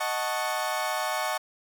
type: chord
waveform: 30% pulse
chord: D# half-diminished seventh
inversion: none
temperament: equal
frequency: 622.3 / 740 / 880 / 1108.7 Hz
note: D#5 / F#5 / A5 / C#6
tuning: 0 / 0 / 0 / 0 cents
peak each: -30 dBFS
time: 0-1.38 s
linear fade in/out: 10 ms
effects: none